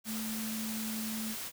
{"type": "tone in noise", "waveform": "sine", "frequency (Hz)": 220, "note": "A3", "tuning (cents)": 0, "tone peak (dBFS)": -36, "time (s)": [0.05, 1.36], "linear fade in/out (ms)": 50, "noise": "white", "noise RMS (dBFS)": -40, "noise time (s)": [0.04, 1.52], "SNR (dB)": 1, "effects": []}